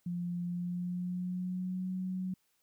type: tone with pitch glide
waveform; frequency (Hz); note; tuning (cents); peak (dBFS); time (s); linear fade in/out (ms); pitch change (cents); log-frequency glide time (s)
sine; 175 to 185.41; F3 to F#3; +4 to +4; -33; 0.06-2.34; 5; +100; 0.45-1.91
effects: white hiss -75 dBFS RMS until 2.62 s